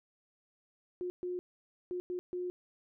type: tone bursts at uneven times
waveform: sine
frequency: 359.2 Hz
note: F4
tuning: 49 cents sharp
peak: -34 dBFS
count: 5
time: 1.01-1.1 / 1.23-1.39 / 1.91-2 / 2.1-2.19 / 2.33-2.5 s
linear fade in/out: 0 ms
effects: none